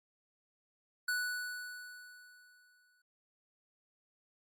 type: tone with exponential decay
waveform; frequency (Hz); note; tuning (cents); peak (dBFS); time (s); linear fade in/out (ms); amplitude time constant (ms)
square; 1480; F#6; 0; -31; 1.08-3.02; 5; 420
effects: MP3 64 kbps